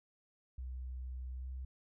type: tone with pitch glide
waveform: sine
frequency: 63.4 to 64.66 Hz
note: B1 to C2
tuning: +46 to -20 cents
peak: -40 dBFS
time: 0.58-1.65 s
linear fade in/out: 5 ms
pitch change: +34 cents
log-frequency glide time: 1.35-1.51 s
effects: none